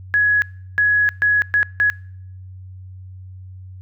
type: tone bursts at uneven times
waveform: sine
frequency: 1678 Hz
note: G#6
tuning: 17 cents sharp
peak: -12 dBFS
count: 5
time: 0.14-0.42 / 0.78-1.09 / 1.22-1.42 / 1.54-1.63 / 1.8-1.9 s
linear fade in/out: 0 ms
effects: noise-tail reverb RT60 0.7 s tail -25 dB re dry + added 93 Hz sine -34 dBFS peak until 3.81 s